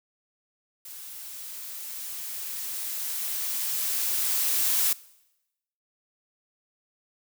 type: noise with level ramp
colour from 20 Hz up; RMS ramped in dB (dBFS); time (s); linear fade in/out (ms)
blue; -42 to -23; 0.85-4.93; 5
effects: noise-tail reverb RT60 0.9 s tail -21 dB re dry